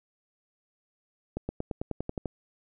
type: accelerating click train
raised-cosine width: 2 ms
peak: -18 dBFS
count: 10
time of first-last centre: 1.37-2.257 s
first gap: 120 ms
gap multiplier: 0.95
effects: none